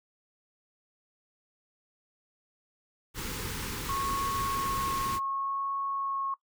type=band-stop noise; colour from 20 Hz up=pink; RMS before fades=-36 dBFS; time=3.14-5.2 s; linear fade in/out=50 ms; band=520 to 830 Hz; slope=96 dB/octave
type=tone with vibrato; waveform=sine; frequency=1094 Hz; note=C#6; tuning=23 cents flat; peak=-30 dBFS; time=3.89-6.34 s; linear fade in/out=2 ms; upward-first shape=sine; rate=0.66 Hz; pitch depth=11 cents each way
effects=noise-tail reverb RT60 0.1 s tail -18 dB re dry